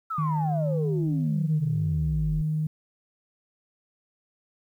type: exponential sweep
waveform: sine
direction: down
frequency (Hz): 1350 to 41.2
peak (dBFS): -27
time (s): 0.1-2.42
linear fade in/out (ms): 10
type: tone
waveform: sine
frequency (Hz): 154.9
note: D#3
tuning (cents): -7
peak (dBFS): -23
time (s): 0.18-2.67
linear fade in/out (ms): 5
effects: tanh soft clip ceiling -16 dBFS + 10-bit